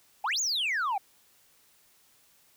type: exponential two-way sweep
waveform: sine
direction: up then down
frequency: 744 to 7130 to 744 Hz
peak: -24 dBFS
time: 0.24-0.98 s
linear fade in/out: 5 ms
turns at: 0.4 s
effects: tanh soft clip ceiling -25 dBFS + white hiss -63 dBFS RMS until 2.56 s